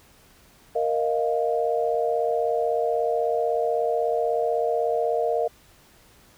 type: chord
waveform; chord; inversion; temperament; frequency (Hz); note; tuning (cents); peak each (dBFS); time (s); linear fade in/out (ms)
sine; Bb suspended fourth; none; equal; 466.2 / 622.3 / 698.5; Bb4 / Eb5 / F5; 0 / 0 / 0; -24 / -26 / -26; 0.75-5.48; 10
effects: pink hiss -55 dBFS RMS until 6.37 s